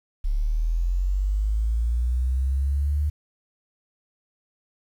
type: linear sweep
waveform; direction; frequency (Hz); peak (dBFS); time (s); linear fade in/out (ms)
sine; up; 34.65 to 75; -20; 0.24-3.1; 10
effects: 9-bit